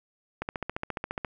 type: click train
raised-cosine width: 0.5 ms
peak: -16 dBFS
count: 13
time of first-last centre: 0.42-1.248 s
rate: 14.5 Hz
effects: none